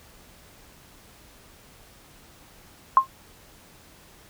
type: tone with exponential decay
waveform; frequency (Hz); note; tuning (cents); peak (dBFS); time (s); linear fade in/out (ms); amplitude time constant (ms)
sine; 1061; C6; +24; -7; 2.97-3.07; 1; 20
effects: pink hiss -52 dBFS RMS until 4.29 s